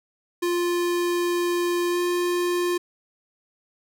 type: tone with pitch glide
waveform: square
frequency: 349.6 to 352.6 Hz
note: F4 to F4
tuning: +2 to +17 cents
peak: -22 dBFS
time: 0.42-2.78 s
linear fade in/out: 10 ms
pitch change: +15 cents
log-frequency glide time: 1.9-1.99 s
effects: none